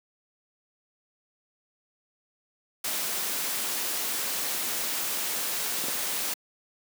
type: noise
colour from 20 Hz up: white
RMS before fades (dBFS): -30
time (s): 2.84-6.34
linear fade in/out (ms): 5
type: clicks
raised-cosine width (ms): 2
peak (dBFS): -23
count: 2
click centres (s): 5.84 / 5.884
effects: high-pass 200 Hz 12 dB/octave